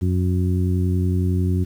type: harmonic tone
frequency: 91 Hz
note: F#2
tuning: 28 cents flat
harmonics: 1 / 2 / 3 / 4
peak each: -18 / -24 / -28 / -30 dBFS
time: 0.01-1.65 s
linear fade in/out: 20 ms
effects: 8-bit